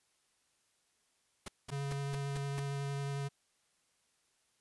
pink noise bursts, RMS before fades -43 dBFS, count 6, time 1.46-2.598 s, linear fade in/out 5 ms, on 23 ms, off 200 ms
square tone with vibrato, 140 Hz, C#3, 18 cents sharp, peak -36 dBFS, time 1.71-3.29 s, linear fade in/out 20 ms, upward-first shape sine, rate 11 Hz, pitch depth 10 cents each way
effects white hiss -75 dBFS RMS until 4.6 s + resampled to 24000 Hz

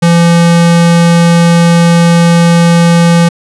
square tone, 170 Hz, F3, 46 cents flat, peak -4 dBFS, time 0.02-3.29 s, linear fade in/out 10 ms, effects resampled to 24000 Hz

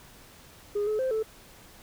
sine tone with pitch steps, 412 / 428.2 / 521 / 438.5 Hz, G#4 / A4 / C5 / A4, -14 / -47 / -7 / -6 cents, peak -23 dBFS, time 0.75-1.23 s, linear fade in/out 10 ms, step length 120 ms, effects tanh soft clip ceiling -23 dBFS + pink hiss -52 dBFS RMS until 1.82 s

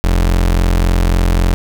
35% pulse tone, 43.65 Hz, F1, in tune, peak -8 dBFS, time 0.04-1.54 s, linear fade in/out 0 ms, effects none

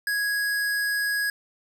square tone, 1661.2 Hz, G#6, in tune, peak -24 dBFS, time 0.07-1.3 s, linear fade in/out 2 ms, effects none

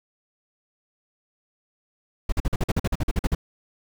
brown noise bursts, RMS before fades -21 dBFS, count 14, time 2.29-3.35 s, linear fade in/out 5 ms, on 33 ms, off 46 ms, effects none

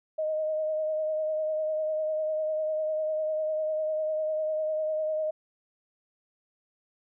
sine tone with vibrato, 622.3 Hz, D#5, in tune, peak -26 dBFS, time 0.18-5.31 s, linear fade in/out 10 ms, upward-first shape triangle, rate 10 Hz, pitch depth 28 cents each way, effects none

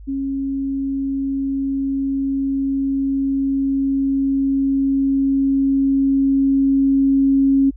sine tone with level ramp, 272.7 Hz, C#4, 28 cents flat, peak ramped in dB -20 to -11 dBFS, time 0.07-7.71 s, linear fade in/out 20 ms, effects added 50 Hz sine -35 dBFS peak until 7.76 s

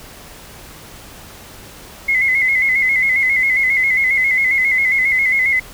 sine tone with vibrato, 2093 Hz, C7, in tune, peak -12 dBFS, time 2.08-5.6 s, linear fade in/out 10 ms, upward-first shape square, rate 7.4 Hz, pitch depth 54 cents each way, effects pink hiss -38 dBFS RMS until 5.73 s

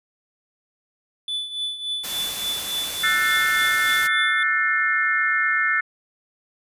triangle tone with tremolo, 3480 Hz, A7, 20 cents flat, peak -21 dBFS, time 1.28-4.43 s, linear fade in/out 2 ms, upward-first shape triangle, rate 3.5 Hz, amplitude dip 75%
white noise, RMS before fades -30 dBFS, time 2.03-4.08 s, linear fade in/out 20 ms
sine chord, F# half-diminished seventh, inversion third, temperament just, 1332 / 1480 / 1776 / 2131 Hz, E6 / F#6 / A6 / C7, +18 / 0 / +16 / +31 cents, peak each -26 / -25 / -21 / -24 dBFS, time 3.03-5.81 s, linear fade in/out 10 ms
effects resampled to 32000 Hz

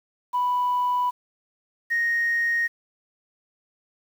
sine tone pair in turn, 987.8 / 1864.7 Hz, B5 / A#6, 0 / 0 cents, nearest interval major seventh, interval 1100 cents, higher second, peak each -19 dBFS, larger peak neither, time 0.33-1.11 / 1.9-2.68 s, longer neither, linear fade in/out 20 ms, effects tanh soft clip ceiling -17 dBFS + 8-bit

